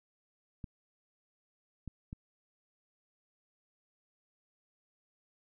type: clicks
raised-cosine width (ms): 5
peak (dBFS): -29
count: 3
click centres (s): 0.642 / 1.877 / 2.129
effects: none